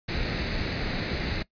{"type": "noise with comb filter", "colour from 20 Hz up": "pink", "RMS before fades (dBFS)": -29, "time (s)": [0.08, 1.43], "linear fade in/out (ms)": 10, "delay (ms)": 0.47, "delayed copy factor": 0.5, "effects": ["noise-tail reverb RT60 0.1 s tail -20 dB re dry", "resampled to 11025 Hz"]}